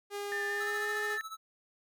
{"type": "tone with pitch glide", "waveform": "sawtooth", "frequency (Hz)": [406.6, 418.3], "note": ["G#4", "G#4"], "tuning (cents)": [-37, 12], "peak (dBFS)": -32, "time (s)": [0.1, 1.19], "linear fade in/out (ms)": 50, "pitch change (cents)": 49, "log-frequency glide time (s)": [0.48, 0.92]}
{"type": "tone with vibrato", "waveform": "sine", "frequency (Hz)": 1776, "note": "A6", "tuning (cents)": 16, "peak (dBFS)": -33, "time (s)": [0.32, 1.21], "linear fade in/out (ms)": 0, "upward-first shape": "square", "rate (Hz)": 5.7, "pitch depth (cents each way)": 13}
{"type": "tone with tremolo", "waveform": "square", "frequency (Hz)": 1307, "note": "E6", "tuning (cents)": -15, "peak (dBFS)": -39, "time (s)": [0.6, 1.37], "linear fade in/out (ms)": 10, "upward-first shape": "sine", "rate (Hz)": 14, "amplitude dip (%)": 80}
{"effects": []}